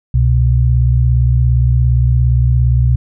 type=tone pair together; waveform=sine; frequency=66.13 / 123.47 Hz; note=C2 / B2; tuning=+19 / 0 cents; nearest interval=major seventh; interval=1081 cents; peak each=-11 dBFS; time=0.14-2.96 s; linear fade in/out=5 ms; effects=none